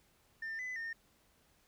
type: tone with pitch steps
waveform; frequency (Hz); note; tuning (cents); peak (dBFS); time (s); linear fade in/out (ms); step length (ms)
sine; 1798 / 2008 / 1826; A6 / B6 / A#6; +37 / +28 / -36; -36; 0.42-0.93; 5; 170
effects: tanh soft clip ceiling -37 dBFS + pink hiss -70 dBFS RMS until 1.67 s